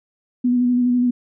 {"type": "tone with vibrato", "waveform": "sine", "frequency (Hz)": 246.2, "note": "B3", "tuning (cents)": -5, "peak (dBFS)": -14, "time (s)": [0.44, 1.11], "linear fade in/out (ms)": 10, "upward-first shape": "square", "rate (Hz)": 12, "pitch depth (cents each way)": 18, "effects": []}